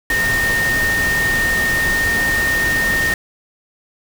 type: tone in noise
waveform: sine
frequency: 1835 Hz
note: A#6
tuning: 28 cents flat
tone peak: -15 dBFS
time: 0.1-3.14 s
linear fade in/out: 2 ms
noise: pink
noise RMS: -23 dBFS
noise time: 0.1-3.14 s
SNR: +5 dB
effects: none